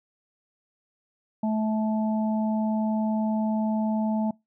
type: harmonic tone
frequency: 217.4 Hz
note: A3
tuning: 21 cents flat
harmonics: 1 / 3 / 4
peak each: -23 / -33 / -34 dBFS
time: 1.43-4.31 s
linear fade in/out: 5 ms
effects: noise-tail reverb RT60 0.2 s tail -24 dB re dry